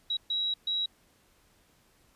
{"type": "tone bursts at uneven times", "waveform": "sine", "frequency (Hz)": 3870, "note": "B7", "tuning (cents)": -36, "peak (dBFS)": -27, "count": 3, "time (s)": [[0.1, 0.17], [0.3, 0.54], [0.67, 0.86]], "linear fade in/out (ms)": 5, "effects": ["pink hiss -65 dBFS RMS until 2.15 s", "resampled to 32000 Hz"]}